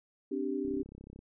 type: chord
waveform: sine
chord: C suspended second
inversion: none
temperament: equal with one note detuned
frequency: 261.6 / 293.7 / 390.6 Hz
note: C4 / D4 / G4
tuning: 0 / 0 / -6 cents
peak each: -36 / -35 / -35 dBFS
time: 0.31-0.83 s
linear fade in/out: 10 ms
type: click train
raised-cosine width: 3 ms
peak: -36 dBFS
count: 19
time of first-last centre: 0.65-1.191 s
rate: 33.3 Hz
effects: none